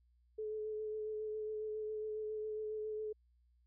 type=tone with vibrato; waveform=sine; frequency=430 Hz; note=A4; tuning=40 cents flat; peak=-38 dBFS; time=0.38-3.13 s; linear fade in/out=10 ms; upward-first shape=sine; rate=7.3 Hz; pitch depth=17 cents each way; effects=added 60 Hz sine -68 dBFS peak until 3.66 s